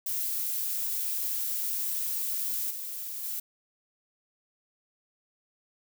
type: noise with level steps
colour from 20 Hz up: violet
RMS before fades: -31 / -37 / -34 dBFS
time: 0.06-3.4 s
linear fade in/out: 5 ms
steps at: 2.7 / 3.23 s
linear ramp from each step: 10 ms
effects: none